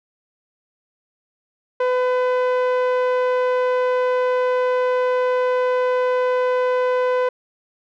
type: tone with low-pass filter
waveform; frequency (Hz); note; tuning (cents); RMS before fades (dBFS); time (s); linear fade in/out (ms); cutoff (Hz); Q
sawtooth; 503; B4; +32; -19; 1.8-7.29; 5; 1500; 0.56
effects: none